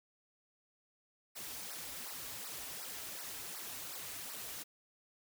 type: noise with flanger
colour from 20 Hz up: white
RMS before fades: -45 dBFS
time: 1.35-4.64 s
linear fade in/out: 20 ms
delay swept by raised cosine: 0.29 to 5.79 ms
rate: 2.7 Hz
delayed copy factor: -1
effects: none